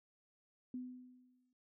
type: tone with exponential decay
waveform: sine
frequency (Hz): 251.5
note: B3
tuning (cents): +32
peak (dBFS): -39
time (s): 0.74-1.53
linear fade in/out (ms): 2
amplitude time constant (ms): 170
effects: noise-tail reverb RT60 0.2 s tail -26 dB re dry